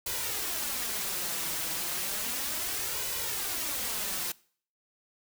white noise with flanger, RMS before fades -33 dBFS, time 0.06-4.32 s, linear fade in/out 5 ms, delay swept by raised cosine 2 to 6.2 ms, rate 0.33 Hz, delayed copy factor +0.6, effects noise-tail reverb RT60 0.5 s tail -22 dB re dry

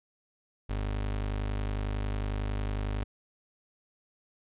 30% pulse tone, 51 Hz, G#1, 31 cents flat, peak -27 dBFS, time 0.69-3.04 s, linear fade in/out 10 ms, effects resampled to 8000 Hz

